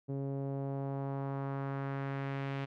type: tone with low-pass filter sweep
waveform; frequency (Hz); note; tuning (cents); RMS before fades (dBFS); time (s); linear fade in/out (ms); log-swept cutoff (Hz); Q
sawtooth; 137.5; C#3; -14; -37; 0.08-2.66; 20; 430 to 2700; 1.4
effects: none